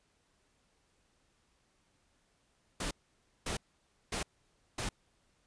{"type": "noise bursts", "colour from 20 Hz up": "pink", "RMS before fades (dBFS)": -36, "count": 4, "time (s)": [2.8, 4.89], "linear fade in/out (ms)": 5, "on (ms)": 110, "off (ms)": 550, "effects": ["pink hiss -73 dBFS RMS until 5.46 s", "resampled to 22050 Hz"]}